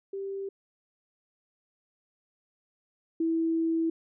sine tone pair in turn, 392 / 327.3 Hz, G4 / E4, 0 / -12 cents, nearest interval minor third, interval 312 cents, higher first, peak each -32 / -24 dBFS, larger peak second, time 0.13-0.49 / 3.2-3.9 s, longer second, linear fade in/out 5 ms, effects none

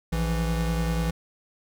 square tone pair together, 58.35 / 164.81 Hz, A#1 / E3, +2 / 0 cents, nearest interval octave + tritone, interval 1798 cents, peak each -27 dBFS, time 0.12-1.11 s, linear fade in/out 10 ms, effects none

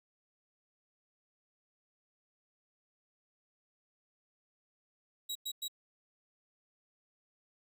sawtooth tone bursts, 3851 Hz, B7, 44 cents flat, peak -33 dBFS, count 3, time 5.29-5.682 s, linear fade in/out 10 ms, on 64 ms, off 100 ms, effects none

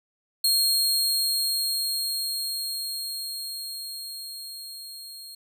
sawtooth tone with level ramp, 4249 Hz, C8, 26 cents sharp, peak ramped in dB -16 to -37 dBFS, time 0.44-5.35 s, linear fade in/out 5 ms, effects none

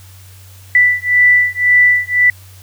sine beating tone pair, 1975.5 / 1977.4 Hz, B6 / B6, 0 / +2 cents, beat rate 1.9 Hz, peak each -11 dBFS, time 0.75-2.3 s, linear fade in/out 2 ms, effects added 94 Hz sine -37 dBFS peak until 2.62 s + white hiss -44 dBFS RMS until 2.62 s

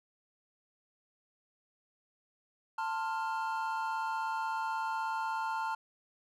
triangle chord, F major, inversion first, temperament equal with one note detuned, 890.2 / 1046.5 / 1396.9 Hz, A5 / C6 / F6, +20 / 0 / 0 cents, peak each -32 / -38 / -37 dBFS, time 2.78-5.75 s, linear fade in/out 5 ms, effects none

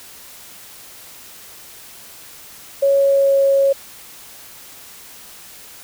sine tone with pitch glide, 554.4 to 549.9 Hz, C#5 to C#5, 0 to -14 cents, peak -11 dBFS, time 2.82-3.73 s, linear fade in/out 10 ms, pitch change -14 cents, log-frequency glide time 2.97-3.38 s, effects white hiss -40 dBFS RMS until 5.83 s

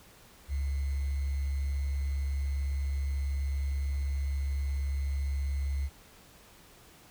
sine tone with sample-and-hold, 69.3 Hz, C#2, in tune, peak -28 dBFS, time 0.48-5.9 s, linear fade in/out 50 ms, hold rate 2100 Hz, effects pink hiss -56 dBFS RMS until 7.1 s

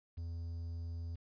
triangle tone with quantisation, 84 Hz, E2, 33 cents sharp, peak -37 dBFS, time 0.17-1.16 s, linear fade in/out 10 ms, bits 11, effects resampled to 11025 Hz

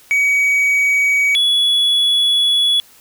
triangle tone pair in turn, 2263 / 3391 Hz, C#7 / G#7, +35 / +35 cents, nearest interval perfect fifth, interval 700 cents, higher second, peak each -10 dBFS, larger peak neither, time 0.11-1.35 / 1.35-2.8 s, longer second, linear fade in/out 0 ms, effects white hiss -47 dBFS RMS until 3 s

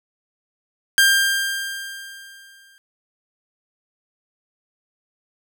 sawtooth tone with exponential decay, 1594 Hz, G6, 28 cents sharp, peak -7 dBFS, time 0.98-2.78 s, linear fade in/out 0 ms, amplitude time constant 390 ms, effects none

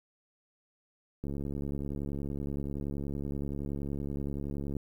click train, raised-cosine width 3 ms, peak -24 dBFS, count 250, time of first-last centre 1.24-4.767 s, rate 70.6 Hz, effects 10-bit

